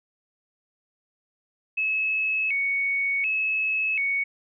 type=tone with vibrato; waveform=sine; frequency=2400 Hz; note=D7; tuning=37 cents sharp; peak=-22 dBFS; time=1.77-4.24 s; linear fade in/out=10 ms; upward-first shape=square; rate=0.68 Hz; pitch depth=130 cents each way; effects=none